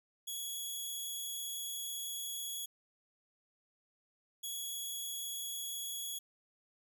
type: tone bursts at uneven times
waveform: 10% pulse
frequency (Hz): 3354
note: G#7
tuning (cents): +16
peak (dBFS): -31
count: 2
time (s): 0.27-2.66 / 4.43-6.19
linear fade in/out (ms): 10
effects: none